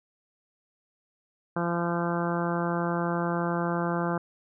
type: harmonic tone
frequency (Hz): 171.6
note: F3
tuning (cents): -30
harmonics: 1 / 2 / 3 / 4 / 5 / 6 / 7 / 8 / 9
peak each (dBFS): -29 / -32 / -34 / -35 / -36 / -37 / -37 / -38 / -39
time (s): 1.56-4.18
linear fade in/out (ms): 5
effects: none